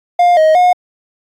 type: tone with pitch steps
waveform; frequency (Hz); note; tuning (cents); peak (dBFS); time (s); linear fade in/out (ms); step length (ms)
triangle; 705 / 628 / 720; F5 / D#5 / F#5; +16 / +16 / -47; -4; 0.19-0.73; 5; 180
effects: AAC 64 kbps